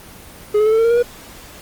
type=tone with pitch steps; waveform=triangle; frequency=419 / 427.6 / 436.3 / 445.2 / 454.3 / 463.6 / 473 / 482.7 Hz; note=G#4 / A4 / A4 / A4 / A#4 / A#4 / A#4 / B4; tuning=+15 / -49 / -15 / +20 / -45 / -10 / +25 / -40 cents; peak=-9 dBFS; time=0.54-1.028 s; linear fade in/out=10 ms; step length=61 ms; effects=pink hiss -39 dBFS RMS until 1.61 s + Opus 24 kbps